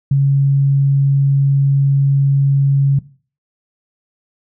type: tone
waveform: sine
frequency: 138.59 Hz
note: C#3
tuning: in tune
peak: -9 dBFS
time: 0.11-2.99 s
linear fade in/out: 5 ms
effects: noise-tail reverb RT60 0.4 s tail -18 dB re dry